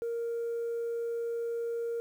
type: tone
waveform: sine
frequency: 466.2 Hz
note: A#4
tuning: in tune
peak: -29 dBFS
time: 0.02-2 s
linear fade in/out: 0 ms
effects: tanh soft clip ceiling -29 dBFS + 10-bit